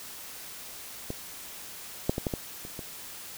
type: clicks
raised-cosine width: 2 ms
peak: -19 / -10 / -16 / -14 / -16 / -28 / -24 dBFS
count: 7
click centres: 1.104 / 2.095 / 2.181 / 2.268 / 2.338 / 2.651 / 2.792 s
effects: white hiss -43 dBFS RMS until 3.37 s